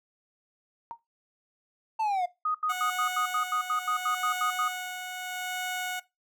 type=tone with exponential decay; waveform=sine; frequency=930 Hz; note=A#5; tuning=4 cents flat; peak=-31 dBFS; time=0.91-0.99 s; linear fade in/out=0 ms; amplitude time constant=17 ms
type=linear sweep; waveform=triangle; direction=down; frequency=902 to 695 Hz; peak=-23 dBFS; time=1.99-2.26 s; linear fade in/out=10 ms
type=tone bursts; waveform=sine; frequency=1246 Hz; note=D#6; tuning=2 cents sharp; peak=-25 dBFS; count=13; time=2.45-4.682 s; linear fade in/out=5 ms; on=96 ms; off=82 ms
type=tone with tremolo; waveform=15% pulse; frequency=733 Hz; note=F#5; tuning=16 cents flat; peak=-24 dBFS; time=2.69-6 s; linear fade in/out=10 ms; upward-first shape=sine; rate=0.74 Hz; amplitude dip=45%
effects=noise-tail reverb RT60 0.2 s tail -18 dB re dry